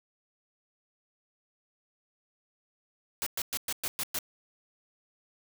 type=noise bursts; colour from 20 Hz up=white; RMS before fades=-32 dBFS; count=7; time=3.22-4.188 s; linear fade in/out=0 ms; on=44 ms; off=110 ms; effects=none

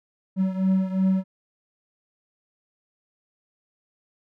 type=beating tone pair; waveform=triangle; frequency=188.6 / 191.4 Hz; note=F#3 / G3; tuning=+33 / -41 cents; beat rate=2.8 Hz; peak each=-19 / -23 dBFS; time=0.36-1.24 s; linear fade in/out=50 ms; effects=none

